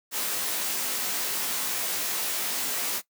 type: noise with comb filter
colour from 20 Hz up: white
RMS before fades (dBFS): -29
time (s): 0.11-3.02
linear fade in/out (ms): 50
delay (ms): 18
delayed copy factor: -0.85
effects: noise-tail reverb RT60 0.1 s tail -18 dB re dry + high-pass 200 Hz 12 dB/octave